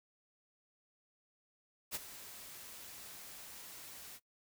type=noise with ADSR envelope; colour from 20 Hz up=white; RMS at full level=-37 dBFS; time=1.91-4.2 s; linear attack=42 ms; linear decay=26 ms; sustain=-14 dB; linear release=51 ms; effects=noise-tail reverb RT60 0.1 s tail -20 dB re dry